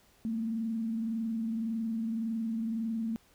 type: tone with frequency modulation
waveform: sine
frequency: 225.2 Hz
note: A3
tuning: 40 cents sharp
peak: -30 dBFS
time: 0.25-3.16 s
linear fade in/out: 0 ms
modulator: 21.8 Hz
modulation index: 0.34
effects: pink hiss -64 dBFS RMS until 3.34 s